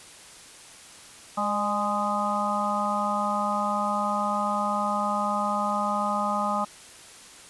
harmonic tone with a mistuned harmonic, 207.1 Hz, G#3, 5 cents flat, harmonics 1 / 3 / 4 / 5 / 6, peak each -31 / -32 / -29 / -31 / -28 dBFS, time 1.37-6.65 s, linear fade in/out 10 ms, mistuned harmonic 3, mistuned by -40 cents, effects white hiss -47 dBFS RMS until 7.49 s + resampled to 24000 Hz

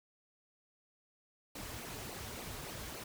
pink noise with flanger, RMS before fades -45 dBFS, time 1.55-3.04 s, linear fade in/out 5 ms, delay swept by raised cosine 0.56 to 5.96 ms, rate 3.5 Hz, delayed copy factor -0.7, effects none

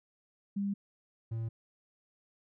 sine / triangle tone pair in turn, 200 / 113.35 Hz, G3 / A#2, +35 / -48 cents, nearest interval minor seventh, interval 983 cents, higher first, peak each -30 / -31 dBFS, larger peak first, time 0.56-0.74 / 1.31-1.49 s, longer neither, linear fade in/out 10 ms, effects none

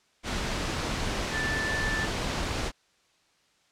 sine tone in noise, 1760 Hz, A6, in tune, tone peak -29 dBFS, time 1.31-2.08 s, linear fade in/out 50 ms, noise pink, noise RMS -30 dBFS, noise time 0.23-2.72 s, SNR -2 dB, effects white hiss -66 dBFS RMS until 3.71 s + low-pass 6000 Hz 12 dB/octave

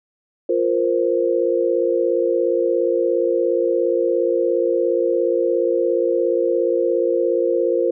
sine chord, F suspended fourth, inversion none, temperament equal, 349.2 / 466.2 / 523.3 Hz, F4 / Bb4 / C5, 0 / 0 / 0 cents, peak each -20 dBFS, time 0.49-7.91 s, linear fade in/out 5 ms, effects none

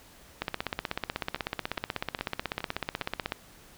two click trains, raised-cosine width 0.3 ms, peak -13 / -21 dBFS, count 48 / 5, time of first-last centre 0.42-3.321 / 1.36-3.02 s, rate 16.2 / 2.41 Hz, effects pink hiss -54 dBFS RMS until 3.77 s

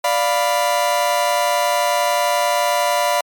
40% pulse chord, B diminished, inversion first, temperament equal, 587.3 / 698.5 / 987.8 Hz, D5 / F5 / B5, 0 / 0 / 0 cents, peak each -19 dBFS, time 0.04-3.21 s, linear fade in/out 5 ms, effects MP3 96 kbps

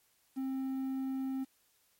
triangle tone with quantisation, 265 Hz, C4, 22 cents sharp, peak -31 dBFS, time 0.36-1.45 s, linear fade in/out 20 ms, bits 10, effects white hiss -71 dBFS RMS until 1.99 s + MP3 64 kbps

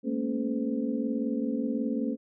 sine tone cluster, 213.6 / 232.1 / 277.4 / 432 / 511 Hz, G#3 / A#3 / C#4 / A4 / C5, +49 / -7 / +1 / -32 / -41 cents, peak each -36 / -30 / -31 / -38 / -38 dBFS, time 0.03-2.17 s, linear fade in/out 50 ms, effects none

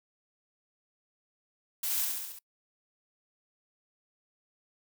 blue noise with echo, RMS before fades -32 dBFS, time 1.83-2.05 s, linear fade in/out 5 ms, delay 68 ms, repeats 5, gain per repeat -3 dB, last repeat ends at 2.39 s, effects noise-tail reverb RT60 0.1 s tail -24 dB re dry

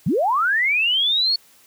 sine linear sweep, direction up, 120.9 to 4435 Hz, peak -16 dBFS, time 0.06-1.36 s, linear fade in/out 5 ms, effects white hiss -53 dBFS RMS until 1.66 s + high-pass 80 Hz 12 dB/octave

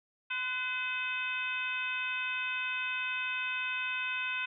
harmonic tone with a mistuned harmonic, 511 Hz, C5, 41 cents flat, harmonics 2 / 3 / 4 / 5 / 6 / 7, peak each -43 / -37 / -43 / -34 / -45 / -46 dBFS, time 0.3-4.46 s, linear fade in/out 10 ms, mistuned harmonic 3, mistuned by -39 cents, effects none

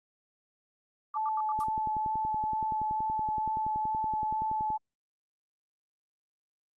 sine tone bursts, 1173 Hz, D6, 2 cents flat, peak -33 dBFS, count 5, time 1.14-1.638 s, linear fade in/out 2 ms, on 34 ms, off 82 ms
sine tone with vibrato, 867 Hz, A5, 26 cents flat, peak -28 dBFS, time 1.15-4.78 s, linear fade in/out 20 ms, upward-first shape sine, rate 2.2 Hz, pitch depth 11 cents each way
click train, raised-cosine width 3 ms, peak -29 dBFS, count 34, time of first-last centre 1.59-4.703 s, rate 10.6 Hz
blue noise with exponential decay, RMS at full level -44 dBFS, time 1.6-1.73 s, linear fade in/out 0 ms, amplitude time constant 27 ms
effects Opus 32 kbps

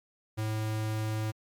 square tone, 108.8 Hz, A2, 19 cents flat, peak -30 dBFS, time 0.37-1.32 s, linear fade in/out 20 ms, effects MP3 96 kbps

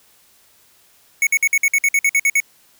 square tone bursts, 2217 Hz, C#7, in tune, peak -13 dBFS, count 12, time 1.22-2.402 s, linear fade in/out 2 ms, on 49 ms, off 54 ms, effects white hiss -54 dBFS RMS until 2.79 s

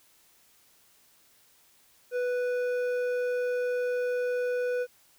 sine tone with hard clipping, 493.9 Hz, B4, in tune, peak -28 dBFS, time 2.11-4.87 s, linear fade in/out 50 ms, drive 8 dB, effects white hiss -62 dBFS RMS until 5.18 s

